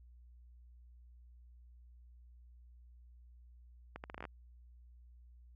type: accelerating click train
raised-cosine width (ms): 0.5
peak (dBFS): -29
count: 9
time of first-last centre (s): 3.96-4.253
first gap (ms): 79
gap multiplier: 0.76
effects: added 60 Hz sine -56 dBFS peak until 5.55 s